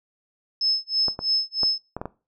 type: tone with tremolo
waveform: sine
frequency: 5210 Hz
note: E8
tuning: 21 cents flat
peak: -18 dBFS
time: 0.61-1.78 s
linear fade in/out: 2 ms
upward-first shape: sine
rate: 3.1 Hz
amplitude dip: 100%
type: clicks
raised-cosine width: 1 ms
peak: -16 dBFS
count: 6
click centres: 1.083 / 1.191 / 1.633 / 1.966 / 2.015 / 2.056 s
effects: noise-tail reverb RT60 0.3 s tail -19 dB re dry